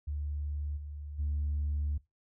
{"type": "tone with level steps", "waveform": "sine", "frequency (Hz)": 73.42, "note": "D2", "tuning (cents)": 0, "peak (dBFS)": [-32, -39, -28], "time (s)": [0.07, 1.98], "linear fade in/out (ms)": 10, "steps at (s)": [0.76, 1.18], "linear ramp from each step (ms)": 20, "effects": ["noise-tail reverb RT60 0.2 s tail -20 dB re dry", "tanh soft clip ceiling -26 dBFS"]}